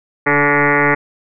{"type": "tone with frequency modulation", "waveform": "sine", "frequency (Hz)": 1154, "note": "D6", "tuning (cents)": -31, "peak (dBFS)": -10, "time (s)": [0.26, 0.95], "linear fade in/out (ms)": 10, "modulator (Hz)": 144, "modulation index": 6.7, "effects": []}